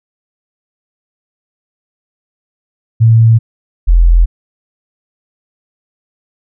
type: tone pair in turn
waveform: sine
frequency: 113.5 / 42.51 Hz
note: A#2 / F1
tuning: -46 / -46 cents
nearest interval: octave + perfect fourth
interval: 1700 cents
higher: first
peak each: -3 dBFS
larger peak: neither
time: 3-3.39 / 3.87-4.26 s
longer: neither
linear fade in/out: 20 ms
effects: none